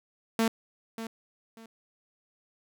sawtooth tone with echo, 225.7 Hz, A3, 44 cents sharp, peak -19 dBFS, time 0.39-0.48 s, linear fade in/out 2 ms, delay 590 ms, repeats 2, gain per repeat -12 dB, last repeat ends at 1.66 s, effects none

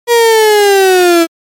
35% pulse linear sweep, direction down, 479.4 to 327.4 Hz, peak -3 dBFS, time 0.07-1.27 s, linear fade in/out 50 ms, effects MP3 64 kbps

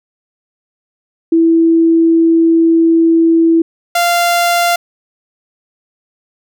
sine / sawtooth tone pair in turn, 329.6 / 693.6 Hz, E4 / F5, 0 / -12 cents, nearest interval octave + minor second, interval 1288 cents, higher second, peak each -6 dBFS, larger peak neither, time 1.32-3.62 / 3.95-4.76 s, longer first, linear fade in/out 5 ms, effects none

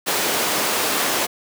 pink high-pass noise, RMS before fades -21 dBFS, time 0.06-1.27 s, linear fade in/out 20 ms, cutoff 360 Hz, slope 12 dB/octave, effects none

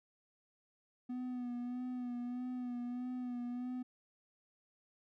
triangle tone with vibrato, 246.9 Hz, B3, in tune, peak -36 dBFS, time 1.09-3.83 s, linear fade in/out 10 ms, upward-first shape sine, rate 1.6 Hz, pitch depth 34 cents each way, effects none

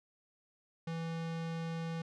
square tone, 164.81 Hz, E3, in tune, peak -37 dBFS, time 0.87-2.02 s, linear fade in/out 5 ms, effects low-pass 5000 Hz 12 dB/octave

